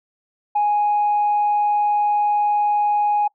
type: tone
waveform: sine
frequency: 830.6 Hz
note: G#5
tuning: in tune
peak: -14 dBFS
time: 0.55-3.28 s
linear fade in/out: 10 ms
effects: noise-tail reverb RT60 0.1 s tail -24 dB re dry + tanh soft clip ceiling -12 dBFS